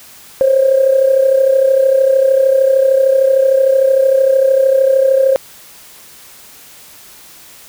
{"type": "tone with amplitude modulation", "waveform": "sine", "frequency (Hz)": 534, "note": "C5", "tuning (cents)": 35, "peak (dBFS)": -4, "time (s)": [0.41, 5.36], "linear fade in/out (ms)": 0, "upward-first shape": "sine", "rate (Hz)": 33.2, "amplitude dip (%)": 65, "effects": ["tanh soft clip ceiling 0 dBFS", "white hiss -39 dBFS RMS until 7.68 s"]}